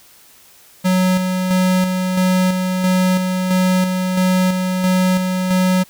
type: tone with tremolo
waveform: square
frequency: 184.6 Hz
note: F#3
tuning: 4 cents flat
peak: -13 dBFS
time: 0.84-5.84 s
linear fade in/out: 20 ms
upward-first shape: square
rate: 1.5 Hz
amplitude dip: 40%
effects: white hiss -47 dBFS RMS until 5.89 s